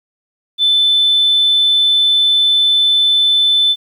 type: tone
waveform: sine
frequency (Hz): 3520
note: A7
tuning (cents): 0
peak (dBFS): -8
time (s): 0.58-3.76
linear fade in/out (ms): 50
effects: tanh soft clip ceiling -4 dBFS + 8-bit